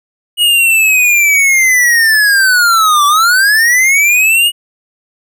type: linear two-way sweep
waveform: square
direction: down then up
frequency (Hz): 2907 to 1144 to 2907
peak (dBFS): -7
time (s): 0.37-4.52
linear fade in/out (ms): 50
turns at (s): 3.06
effects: none